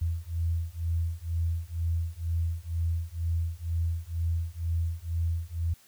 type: beating tone pair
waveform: sine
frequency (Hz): 82.41 / 84.51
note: E2 / E2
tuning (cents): 0 / +44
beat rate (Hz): 2.1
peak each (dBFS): -30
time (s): 0.01-5.74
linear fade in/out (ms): 10
effects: white hiss -59 dBFS RMS until 5.87 s